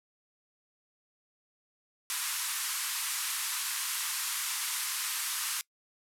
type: band-pass noise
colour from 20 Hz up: white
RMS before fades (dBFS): -34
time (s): 2.1-5.61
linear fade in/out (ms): 0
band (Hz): 950 to 13000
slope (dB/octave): 48
effects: noise-tail reverb RT60 0.1 s tail -23 dB re dry

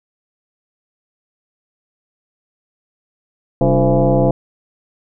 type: tone with frequency modulation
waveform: sine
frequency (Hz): 192.8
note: G3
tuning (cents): -28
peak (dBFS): -10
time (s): 3.61-4.31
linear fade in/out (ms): 2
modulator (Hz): 161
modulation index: 3.2
effects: none

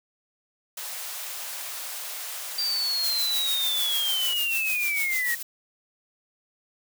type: high-pass noise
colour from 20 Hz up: white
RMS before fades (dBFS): -35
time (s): 0.77-4.34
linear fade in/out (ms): 5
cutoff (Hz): 540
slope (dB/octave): 24
type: linear sweep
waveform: sine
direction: down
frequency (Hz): 4717 to 1864.7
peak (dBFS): -24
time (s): 2.58-5.35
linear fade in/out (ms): 5
type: noise with tremolo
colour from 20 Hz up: blue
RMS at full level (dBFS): -29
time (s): 3.03-5.43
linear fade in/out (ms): 10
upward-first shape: sine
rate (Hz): 6.7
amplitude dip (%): 65
effects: none

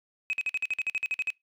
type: tone bursts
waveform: sine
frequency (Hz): 2539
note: D#7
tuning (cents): +34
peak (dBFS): -24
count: 13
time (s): 0.3-1.303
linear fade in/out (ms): 0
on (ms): 31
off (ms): 50
effects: noise-tail reverb RT60 0.2 s tail -26 dB re dry + tanh soft clip ceiling -22 dBFS

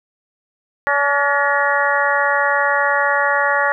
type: harmonic tone with a mistuned harmonic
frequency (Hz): 284.7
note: C#4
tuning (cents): +46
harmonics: 2 / 3 / 4 / 5 / 6 / 7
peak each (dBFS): -21 / -21 / -21 / -21 / -21 / -21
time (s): 0.87-3.72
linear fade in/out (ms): 0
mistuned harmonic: 7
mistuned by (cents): -83
effects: none

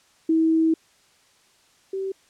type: tone pair in turn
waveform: sine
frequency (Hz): 322.6 / 385.5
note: E4 / G4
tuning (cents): -37 / -29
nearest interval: minor third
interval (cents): 308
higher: second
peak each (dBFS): -16 / -25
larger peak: first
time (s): 0.29-0.74 / 1.93-2.12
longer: first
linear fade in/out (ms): 5
effects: white hiss -59 dBFS RMS until 2.29 s + low-pass 8000 Hz 12 dB/octave

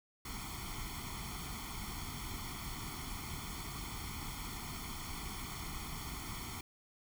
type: noise with comb filter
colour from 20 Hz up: pink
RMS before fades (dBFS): -43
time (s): 0.25-6.61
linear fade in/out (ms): 5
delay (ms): 0.91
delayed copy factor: +0.9
effects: none

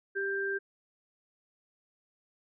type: tone pair together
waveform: sine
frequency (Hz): 393.4 / 1580.4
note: G4 / G6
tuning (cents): +6 / +14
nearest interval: 2 octaves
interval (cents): 2408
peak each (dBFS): -33 / -32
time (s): 0.15-0.59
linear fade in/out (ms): 20
effects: none

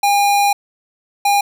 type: tone pair in turn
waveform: square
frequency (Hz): 810 / 810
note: G#5 / G#5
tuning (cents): -43 / -43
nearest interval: unison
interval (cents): 0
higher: neither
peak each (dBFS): -12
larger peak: neither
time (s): 0.03-0.53 / 1.25-1.41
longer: first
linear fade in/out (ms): 5
effects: none

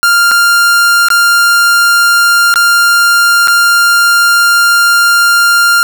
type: tone with dropouts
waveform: 45% pulse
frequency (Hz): 1396.9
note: F6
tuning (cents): 0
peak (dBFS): -5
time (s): 0.03-5.83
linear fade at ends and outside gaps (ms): 0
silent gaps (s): 0.312-0.316 / 1.085-1.103 / 2.54-2.558 / 3.474-3.481
effects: none

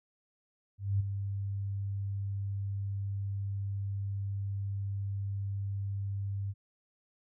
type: tone with ADSR envelope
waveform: sine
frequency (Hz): 99.2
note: G2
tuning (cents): +21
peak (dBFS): -24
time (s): 0.78-6.54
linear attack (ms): 220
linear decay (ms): 14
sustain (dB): -8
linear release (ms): 39
effects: none

